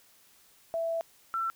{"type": "tone pair in turn", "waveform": "sine", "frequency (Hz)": [662, 1342.9], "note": ["E5", "E6"], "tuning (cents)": [7, 32], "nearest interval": "octave", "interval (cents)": 1225, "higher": "second", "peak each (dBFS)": -28, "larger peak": "neither", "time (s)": [[0.74, 1.01], [1.34, 1.5]], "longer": "first", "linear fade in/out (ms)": 0, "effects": ["white hiss -61 dBFS RMS until 1.55 s"]}